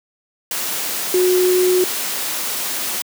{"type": "tone in noise", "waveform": "sine", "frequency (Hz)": 364.9, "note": "F#4", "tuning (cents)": -24, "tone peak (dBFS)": -12, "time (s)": [1.14, 1.84], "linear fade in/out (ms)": 2, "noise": "white", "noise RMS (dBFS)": -23, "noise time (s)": [0.51, 3.02], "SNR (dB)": 8, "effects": ["high-pass 200 Hz 12 dB/octave"]}